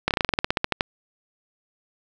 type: slowing click train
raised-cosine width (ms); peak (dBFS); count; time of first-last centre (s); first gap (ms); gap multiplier
0.3; -4; 15; 0.08-0.809; 28; 1.09
effects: none